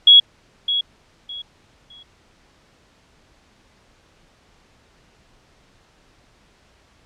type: tone with echo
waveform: sine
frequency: 3337 Hz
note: G#7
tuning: 8 cents sharp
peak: -5 dBFS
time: 0.07-0.2 s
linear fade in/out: 5 ms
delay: 610 ms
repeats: 3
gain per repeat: -12 dB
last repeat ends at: 2.03 s
effects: pink hiss -56 dBFS RMS until 7.05 s + low-pass 6000 Hz 12 dB/octave